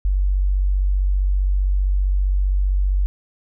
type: tone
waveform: sine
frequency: 47.64 Hz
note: G1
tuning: 49 cents flat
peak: -15 dBFS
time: 0.05-3.06 s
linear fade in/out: 0 ms
effects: none